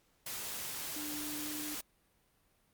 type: tone in noise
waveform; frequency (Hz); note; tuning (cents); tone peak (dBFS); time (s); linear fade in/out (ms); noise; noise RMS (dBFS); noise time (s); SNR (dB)
sine; 299.8; D4; +36; -42; 0.96-1.75; 5; white; -41; 0.26-1.81; -4
effects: pink hiss -72 dBFS RMS until 2.73 s + Opus 48 kbps